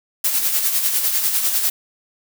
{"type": "noise with tremolo", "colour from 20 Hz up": "blue", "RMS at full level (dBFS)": -17, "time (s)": [0.24, 1.7], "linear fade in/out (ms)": 5, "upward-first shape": "sine", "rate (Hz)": 10, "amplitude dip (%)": 50, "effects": []}